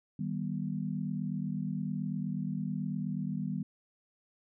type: chord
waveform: sine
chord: Eb augmented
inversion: none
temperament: just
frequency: 155.56 / 194.45 / 243.1 Hz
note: Eb3 / G3 / B3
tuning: 0 / -14 / -27 cents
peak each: -36 / -35 / -38 dBFS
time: 0.19-3.63 s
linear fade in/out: 5 ms
effects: none